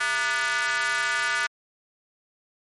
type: tone with high-pass filter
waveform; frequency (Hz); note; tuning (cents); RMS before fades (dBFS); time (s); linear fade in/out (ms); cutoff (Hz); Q
square; 133.5; C3; +35; -25; 0-1.47; 10; 1500; 3.5
effects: MP3 48 kbps